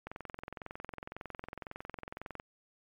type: click train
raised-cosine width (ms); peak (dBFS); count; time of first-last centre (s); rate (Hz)
0.5; -26; 52; 0.07-2.399; 21.9
effects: MP3 96 kbps